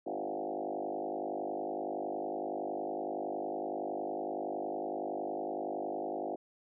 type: tone with frequency modulation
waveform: sine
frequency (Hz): 531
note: C5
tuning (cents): +25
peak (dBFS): -34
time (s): 0.06-6.36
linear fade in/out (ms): 10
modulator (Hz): 50.8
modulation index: 4.8
effects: none